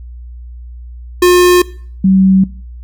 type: tone pair in turn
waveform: square / sine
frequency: 357.4 / 190.53 Hz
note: F4 / G3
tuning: +40 / -49 cents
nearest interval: major seventh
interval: 1089 cents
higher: first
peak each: -5 dBFS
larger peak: neither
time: 1.22-1.62 / 2.04-2.44 s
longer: neither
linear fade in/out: 5 ms
effects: noise-tail reverb RT60 0.5 s tail -21 dB re dry + added 60 Hz sine -27 dBFS peak until 2.83 s